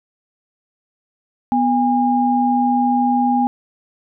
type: tone pair together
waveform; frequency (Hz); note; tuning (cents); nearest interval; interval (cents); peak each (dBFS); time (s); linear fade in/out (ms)
sine; 246.9 / 813.8; B3 / G#5; 0 / -35; octave + major sixth; 2065; -16; 1.52-3.47; 0
effects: none